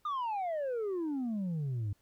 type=exponential sweep; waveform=sine; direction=down; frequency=1238 to 97 Hz; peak=-29 dBFS; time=0.05-1.93 s; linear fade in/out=5 ms; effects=tanh soft clip ceiling -31 dBFS + pink hiss -72 dBFS RMS until 2.01 s